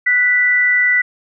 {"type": "tone pair together", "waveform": "sine", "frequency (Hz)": [1480.6, 1975.5], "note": ["F#6", "B6"], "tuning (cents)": [1, 0], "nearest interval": "perfect fourth", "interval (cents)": 499, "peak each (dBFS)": [-20, -11], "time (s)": [0.06, 1.02], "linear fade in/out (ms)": 10, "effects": []}